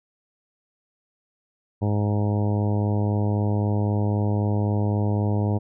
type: harmonic tone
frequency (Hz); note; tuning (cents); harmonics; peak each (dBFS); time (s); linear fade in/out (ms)
103.83; G#2; 0; 1 / 2 / 3 / 4 / 5 / 6 / 7 / 8 / 9; -21 / -27 / -31 / -33 / -35 / -37 / -38 / -39 / -40; 1.81-5.59; 20
effects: none